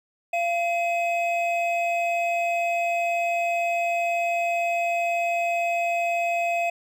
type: tone pair together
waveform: triangle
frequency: 688 / 2547 Hz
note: F5 / D#7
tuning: -26 / +40 cents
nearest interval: octave + major seventh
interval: 2266 cents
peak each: -21 / -26 dBFS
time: 0.33-6.7 s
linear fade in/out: 5 ms
effects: none